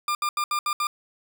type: tone bursts at uneven times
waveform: 40% pulse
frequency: 1200 Hz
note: D6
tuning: 37 cents sharp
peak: -22 dBFS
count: 6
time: 0.08-0.15 / 0.22-0.29 / 0.37-0.44 / 0.51-0.59 / 0.66-0.73 / 0.8-0.87 s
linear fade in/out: 2 ms
effects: none